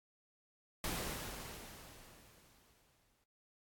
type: noise with exponential decay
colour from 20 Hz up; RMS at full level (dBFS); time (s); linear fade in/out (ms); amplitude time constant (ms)
pink; -38; 0.84-3.24; 1; 520
effects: AAC 64 kbps